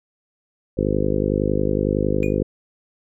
harmonic tone, 50.9 Hz, G#1, 34 cents flat, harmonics 1 / 2 / 3 / 4 / 5 / 6 / 7 / 8 / 9 / 10, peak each -27 / -27 / -27 / -27 / -27 / -27 / -27 / -27 / -27 / -27 dBFS, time 0.77-2.43 s, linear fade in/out 10 ms
triangle tone with exponential decay, 2449 Hz, D#7, 28 cents flat, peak -25 dBFS, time 2.23-2.38 s, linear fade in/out 0 ms, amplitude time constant 31 ms
effects none

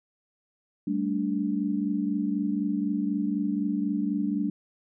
sine chord, G suspended second, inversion none, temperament equal with one note detuned, 196 / 220 / 290.8 Hz, G3 / A3 / D4, 0 / 0 / -17 cents, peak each -29 / -30 / -28 dBFS, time 0.87-4.5 s, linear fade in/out 5 ms, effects none

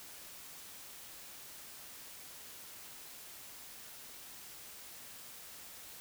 silence, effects white hiss -51 dBFS RMS until 6 s

